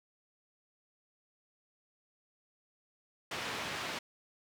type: band-pass noise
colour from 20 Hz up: white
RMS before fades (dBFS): -39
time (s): 3.31-3.99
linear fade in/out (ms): 5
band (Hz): 100 to 3000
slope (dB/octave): 12
effects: none